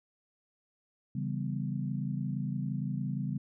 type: chord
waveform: sine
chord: C# half-diminished seventh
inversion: none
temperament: equal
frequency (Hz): 138.59 / 164.81 / 196 / 246.9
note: C#3 / E3 / G3 / B3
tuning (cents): 0 / 0 / 0 / 0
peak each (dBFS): -34 / -39 / -36 / -40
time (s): 1.15-3.38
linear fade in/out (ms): 5
effects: none